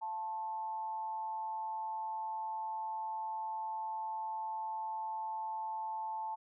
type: tone with amplitude modulation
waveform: sine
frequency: 880 Hz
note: A5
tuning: in tune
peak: -34 dBFS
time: 0.01-6.36 s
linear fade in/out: 20 ms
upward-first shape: sine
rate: 190 Hz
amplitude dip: 50%
effects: none